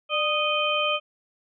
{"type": "harmonic tone with a mistuned harmonic", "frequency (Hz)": 621, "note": "D#5", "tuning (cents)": -3, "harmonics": [1, 2, 4, 5], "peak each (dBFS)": [-27, -27, -27, -27], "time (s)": [0.09, 1], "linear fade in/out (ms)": 50, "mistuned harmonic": 1, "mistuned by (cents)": -67, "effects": []}